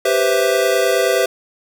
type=chord; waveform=square; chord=C major seventh; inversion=second; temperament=equal; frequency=392 / 493.9 / 523.3 / 659.3 Hz; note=G4 / B4 / C5 / E5; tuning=0 / 0 / 0 / 0 cents; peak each=-20 dBFS; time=0.05-1.26 s; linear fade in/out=5 ms; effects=none